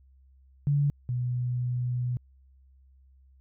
sine tone pair in turn, 143.4 / 123.62 Hz, D3 / B2, -41 / +2 cents, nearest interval minor third, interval 257 cents, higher first, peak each -21 / -26 dBFS, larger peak first, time 0.67-0.9 / 1.09-2.17 s, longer second, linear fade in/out 0 ms, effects added 66 Hz sine -55 dBFS peak until 3.4 s

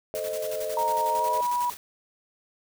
sine chord, A diminished, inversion none, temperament equal, 440 / 523.3 / 622.3 Hz, A4 / C5 / Eb5, 0 / 0 / 0 cents, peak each -35 / -34 / -30 dBFS, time 0.14-1.41 s, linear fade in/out 0 ms
white noise with tremolo, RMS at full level -38 dBFS, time 0.15-1.77 s, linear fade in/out 0 ms, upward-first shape square, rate 11 Hz, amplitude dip 55%
sine tone with pitch glide, 932.3 to 972.5 Hz, A#5 to B5, 0 to -27 cents, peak -23 dBFS, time 0.77-1.7 s, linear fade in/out 2 ms, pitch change +73 cents, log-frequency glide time 1.11-1.33 s
effects none

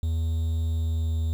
triangle tone with pitch glide, 81.2 to 80.59 Hz, E2 to E2, -26 to -39 cents, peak -21 dBFS, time 0.03-1.33 s, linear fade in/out 0 ms, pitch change -13 cents, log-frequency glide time 0.72-1.11 s, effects 8-bit

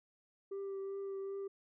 sine tone with vibrato, 392 Hz, G4, in tune, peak -36 dBFS, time 0.51-1.48 s, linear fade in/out 10 ms, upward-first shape triangle, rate 2.6 Hz, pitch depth 16 cents each way, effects tanh soft clip ceiling -38 dBFS

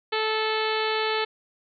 harmonic tone, 436.8 Hz, A4, 13 cents flat, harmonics 1 / 2 / 3 / 4 / 5 / 6 / 7 / 8 / 9 / 10, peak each -27 / -30 / -32 / -33 / -34 / -35 / -35 / -36 / -37 / -37 dBFS, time 0.12-1.25 s, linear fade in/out 10 ms, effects none

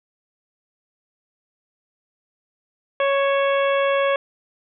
harmonic tone with a mistuned harmonic, 554.4 Hz, C#5, in tune, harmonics 1 / 2 / 3 / 4 / 5 / 6, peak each -18 / -24 / -28 / -30 / -32 / -34 dBFS, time 3-4.16 s, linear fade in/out 2 ms, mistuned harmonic 5, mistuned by -45 cents, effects none

